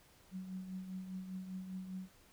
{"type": "tone with tremolo", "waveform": "sine", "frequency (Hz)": 186.8, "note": "F#3", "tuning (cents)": 17, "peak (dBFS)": -39, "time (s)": [0.31, 2.09], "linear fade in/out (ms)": 50, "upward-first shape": "triangle", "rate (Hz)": 5, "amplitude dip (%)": 60, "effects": ["pink hiss -65 dBFS RMS until 2.32 s"]}